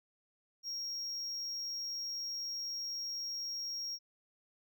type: tone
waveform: triangle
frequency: 5588 Hz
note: F8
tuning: in tune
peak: -36 dBFS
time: 0.63-3.99 s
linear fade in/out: 50 ms
effects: none

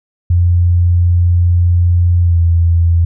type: tone with pitch glide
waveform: sine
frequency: 87.5 to 84.57 Hz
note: F2 to E2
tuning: +4 to +45 cents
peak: -7 dBFS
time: 0.3-3.05 s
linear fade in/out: 5 ms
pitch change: -59 cents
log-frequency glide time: 2.21-2.38 s
effects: none

